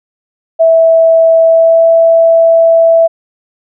sine tone with pitch glide, 655 to 660.7 Hz, E5 to E5, -11 to +4 cents, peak -3 dBFS, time 0.59-3.08 s, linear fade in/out 20 ms, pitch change +15 cents, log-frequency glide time 1.44-1.88 s, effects none

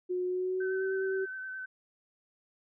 sine tone with pitch glide, 362.7 to 382.9 Hz, F#4 to G4, -34 to -41 cents, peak -29 dBFS, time 0.09-1.26 s, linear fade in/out 20 ms, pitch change +93 cents, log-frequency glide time 0.26-0.87 s
sine tone with vibrato, 1529 Hz, G6, 44 cents flat, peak -37 dBFS, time 0.6-1.66 s, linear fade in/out 10 ms, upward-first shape sine, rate 9.6 Hz, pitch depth 19 cents each way
effects none

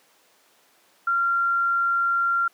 sine tone, 1380 Hz, F6, 21 cents flat, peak -19 dBFS, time 1.07-2.48 s, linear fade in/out 5 ms, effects pink hiss -59 dBFS RMS until 2.53 s + high-pass 400 Hz 12 dB/octave

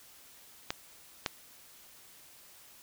clicks, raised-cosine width 0.2 ms, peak -14 / -12 dBFS, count 2, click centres 0.705 / 1.262 s, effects white hiss -56 dBFS RMS until 2.82 s

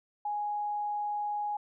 sine tone, 830.6 Hz, G#5, in tune, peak -30 dBFS, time 0.25-1.57 s, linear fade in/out 5 ms, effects none

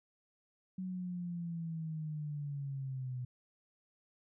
sine linear sweep, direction down, 187.2 to 124.1 Hz, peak -37 dBFS, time 0.78-3.25 s, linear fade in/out 5 ms, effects none

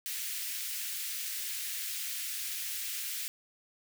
white high-pass noise, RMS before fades -37 dBFS, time 0.06-3.28 s, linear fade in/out 0 ms, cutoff 1800 Hz, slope 24 dB/octave, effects none

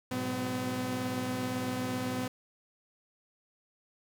sawtooth tone cluster, 105.2 / 123 / 186.6 / 253.9 Hz, G#2 / B2 / F#3 / B3, +23 / -7 / +15 / +48 cents, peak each -37 / -37 / -38 / -29 dBFS, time 0.11-2.28 s, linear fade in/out 5 ms, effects 10-bit

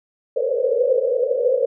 pink band-pass noise, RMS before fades -19 dBFS, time 0.36-1.66 s, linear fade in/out 10 ms, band 470 to 550 Hz, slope 96 dB/octave, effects none

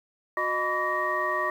sine tone cluster, 364.2 / 614 / 995 / 1142 / 1868 Hz, F#4 / D#5 / B5 / D6 / A#6, -27 / -23 / +13 / -49 / +3 cents, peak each -35 / -31 / -33 / -28 / -29 dBFS, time 0.37-1.5 s, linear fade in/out 2 ms, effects tanh soft clip ceiling -13 dBFS + 9-bit

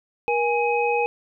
sine tone cluster, 475.5 / 827 / 2527 Hz, A#4 / G#5 / D#7, +34 / -8 / +26 cents, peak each -22 / -23 / -26 dBFS, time 0.28-1.06 s, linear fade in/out 0 ms, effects none

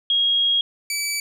sine / 15% pulse tone pair in turn, 3278 / 2302 Hz, G#7 / D7, -23 / -35 cents, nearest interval tritone, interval 612 cents, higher first, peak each -16 dBFS, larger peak neither, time 0.1-0.61 / 0.9-1.2 s, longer first, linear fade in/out 2 ms, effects none

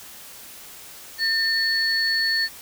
sine tone pair together, 1803 / 4411 Hz, A6 / C#8, +42 / -9 cents, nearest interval octave + minor third, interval 1549 cents, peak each -22 dBFS, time 1.18-2.49 s, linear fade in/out 50 ms, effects white hiss -42 dBFS RMS until 2.61 s

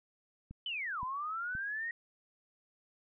click train, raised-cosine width 5 ms, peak -34 dBFS, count 3, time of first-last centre 0.51-1.552 s, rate 1.92 Hz
sine linear two-way sweep, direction down then up, 3087 to 982 to 1893 Hz, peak -35 dBFS, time 0.66-1.91 s, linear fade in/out 2 ms, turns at 1.02 s
effects none

